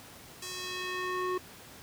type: tone with band-pass filter sweep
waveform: square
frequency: 366.1 Hz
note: F#4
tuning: 18 cents flat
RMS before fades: -35 dBFS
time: 0.42-1.38 s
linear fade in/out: 5 ms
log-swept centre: 7300 to 780 Hz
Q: 1
effects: pink hiss -50 dBFS RMS until 1.82 s + high-pass 80 Hz 12 dB/octave